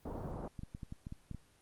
pink low-pass noise, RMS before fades -42 dBFS, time 0.05-0.48 s, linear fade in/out 2 ms, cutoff 970 Hz, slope 24 dB/octave
clicks, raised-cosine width 5 ms, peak -31 dBFS, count 9, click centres 0.592 / 0.634 / 0.749 / 0.832 / 0.924 / 1.069 / 1.124 / 1.313 / 1.347 s
effects pink hiss -67 dBFS RMS until 1.61 s + Opus 24 kbps

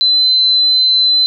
sine tone, 4049 Hz, B7, 42 cents sharp, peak -8 dBFS, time 0.01-1.26 s, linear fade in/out 0 ms, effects none

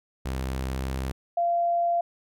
sawtooth tone with pitch glide, 65.41 to 65.86 Hz, C2 to C2, 0 to +12 cents, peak -24 dBFS, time 0.25-1.12 s, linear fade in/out 10 ms, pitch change +12 cents, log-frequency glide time 0.69-0.87 s
sine tone, 689 Hz, F5, 24 cents flat, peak -21 dBFS, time 1.37-2.01 s, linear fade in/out 5 ms
effects none

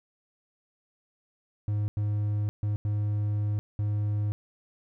triangle tone bursts at uneven times, 104.3 Hz, G#2, 8 cents sharp, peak -23 dBFS, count 5, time 1.68-1.88 / 1.97-2.49 / 2.63-2.76 / 2.85-3.59 / 3.79-4.32 s, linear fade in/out 0 ms, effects none

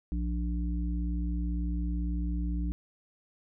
harmonic tone, 59 Hz, A#1, 22 cents sharp, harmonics 1 / 3 / 5, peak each -29 / -36 / -39 dBFS, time 0.12-2.72 s, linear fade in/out 0 ms, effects none

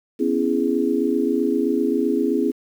sine chord, C# minor seventh, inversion third, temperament just, 249.5 / 277.2 / 332.6 / 415.8 Hz, B3 / C#4 / E4 / G#4, +18 / 0 / +16 / +2 cents, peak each -23 dBFS, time 0.19-2.52 s, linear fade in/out 20 ms, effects 8-bit

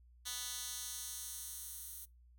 10% pulse tone with high-pass filter sweep, 247.5 Hz, B3, 4 cents sharp, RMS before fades -45 dBFS, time 0.25-2.06 s, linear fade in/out 20 ms, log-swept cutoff 3800 to 12000 Hz, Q 0.83, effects noise-tail reverb RT60 0.2 s tail -22 dB re dry + added 60 Hz sine -60 dBFS peak until 2.38 s

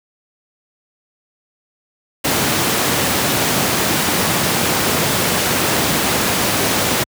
pink high-pass noise, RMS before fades -17 dBFS, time 2.24-7.04 s, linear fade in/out 10 ms, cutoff 120 Hz, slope 12 dB/octave, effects high-pass 60 Hz 12 dB/octave

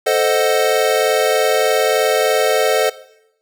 square chord, A diminished seventh, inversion none, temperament equal, 440 / 523.3 / 622.3 / 740 Hz, A4 / C5 / Eb5 / Gb5, 0 / 0 / 0 / 0 cents, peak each -18 / -19 / -19 / -22 dBFS, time 0.06-2.9 s, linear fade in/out 10 ms, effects noise-tail reverb RT60 0.8 s tail -18 dB re dry

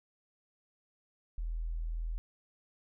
sine tone, 41 Hz, E1, 9 cents flat, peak -33 dBFS, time 1.38-2.18 s, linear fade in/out 0 ms, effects none

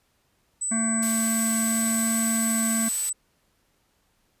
sine tone, 8000 Hz, B8, 21 cents sharp, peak -25 dBFS, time 0.61-3.13 s, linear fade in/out 10 ms
harmonic tone, 224.9 Hz, A3, 38 cents sharp, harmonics 1 / 3 / 5 / 7 / 9 / 10, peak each -24 / -37 / -38 / -37 / -42 / -46 dBFS, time 0.71-2.89 s, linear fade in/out 10 ms
blue noise, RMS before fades -31 dBFS, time 1.02-3.1 s, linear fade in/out 10 ms
effects pink hiss -68 dBFS RMS until 4.4 s + resampled to 32000 Hz

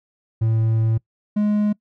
triangle tone pair in turn, 111.9 / 208.9 Hz, A2 / G#3, +30 / +10 cents, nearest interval major seventh, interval 1080 cents, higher second, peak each -14 dBFS, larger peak neither, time 0.41-0.98 / 1.36-1.73 s, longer first, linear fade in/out 10 ms, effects noise-tail reverb RT60 0.1 s tail -23 dB re dry

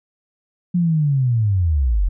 sine linear sweep, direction down, 180 to 40.11 Hz, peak -14 dBFS, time 0.74-2.09 s, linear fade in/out 10 ms, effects none

